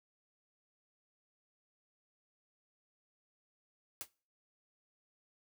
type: noise with exponential decay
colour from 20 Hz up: white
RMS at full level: -38 dBFS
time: 4.01-4.09 s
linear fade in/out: 0 ms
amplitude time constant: 16 ms
effects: noise-tail reverb RT60 0.4 s tail -23 dB re dry